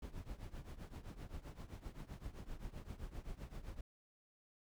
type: noise with tremolo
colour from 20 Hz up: brown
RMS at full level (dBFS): -45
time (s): 0.02-3.81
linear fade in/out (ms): 5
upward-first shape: triangle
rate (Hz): 7.7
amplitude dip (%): 90
effects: none